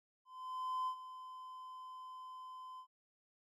triangle tone with ADSR envelope, 1025 Hz, C6, 36 cents flat, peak -32 dBFS, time 0.25-2.87 s, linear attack 620 ms, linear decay 80 ms, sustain -14 dB, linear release 78 ms, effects tanh soft clip ceiling -29 dBFS

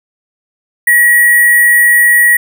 sine tone with sample-and-hold, 1910 Hz, A#6, 42 cents sharp, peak -4 dBFS, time 0.87-2.37 s, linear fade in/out 5 ms, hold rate 11025 Hz, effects none

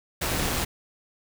pink noise with amplitude modulation, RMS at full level -25 dBFS, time 0.21-0.65 s, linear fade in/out 10 ms, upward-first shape sine, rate 160 Hz, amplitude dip 40%, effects none

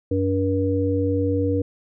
harmonic tone, 95.6 Hz, G2, 43 cents flat, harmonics 1 / 3 / 5, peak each -23 / -23 / -23 dBFS, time 0.11-1.62 s, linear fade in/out 5 ms, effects none

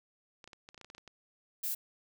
clicks, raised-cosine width 0.2 ms, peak -33 dBFS, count 12, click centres 0.442 / 0.476 / 0.532 / 0.689 / 0.745 / 0.778 / 0.813 / 0.846 / 0.901 / 0.949 / 0.981 / 1.077 s
violet noise, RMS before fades -35 dBFS, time 1.63-1.75 s, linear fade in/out 10 ms
effects none

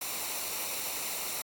white noise with comb filter, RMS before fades -35 dBFS, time 0.01-1.42 s, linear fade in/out 5 ms, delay 0.61 ms, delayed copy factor -0.55, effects AAC 64 kbps

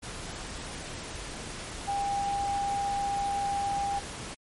sine tone in noise, 801 Hz, G5, 37 cents sharp, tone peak -27 dBFS, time 1.87-4 s, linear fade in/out 20 ms, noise pink, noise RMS -39 dBFS, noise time 0.02-4.35 s, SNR +9 dB, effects MP3 48 kbps

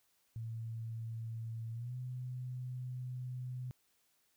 sine tone with pitch glide, 113.6 to 126.05 Hz, A#2 to B2, -44 to +36 cents, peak -39 dBFS, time 0.36-3.71 s, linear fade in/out 0 ms, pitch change +180 cents, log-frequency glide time 1.72-1.95 s, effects white hiss -75 dBFS RMS until 4.36 s

